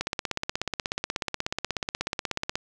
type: click train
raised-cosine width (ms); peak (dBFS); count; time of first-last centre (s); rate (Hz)
0.2; -10; 43; 0.01-2.555; 16.5
effects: none